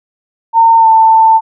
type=tone with pitch glide; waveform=sine; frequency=911 to 891.2 Hz; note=A#5 to A5; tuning=-40 to +22 cents; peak=-3 dBFS; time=0.53-1.41 s; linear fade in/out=50 ms; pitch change=-38 cents; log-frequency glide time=0.78-0.87 s; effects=none